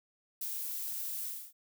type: noise with ADSR envelope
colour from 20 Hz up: violet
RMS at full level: -36 dBFS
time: 0.41-1.53 s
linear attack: 6 ms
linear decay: 56 ms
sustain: -2 dB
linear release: 270 ms
effects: none